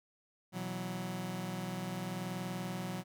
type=chord; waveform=sawtooth; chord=B suspended fourth; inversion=none; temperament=just; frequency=123.47 / 164.63 / 185.21 Hz; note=B2 / E3 / F#3; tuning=0 / -2 / +2 cents; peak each=-40 / -39 / -35 dBFS; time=0.52-3.04 s; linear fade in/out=50 ms; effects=none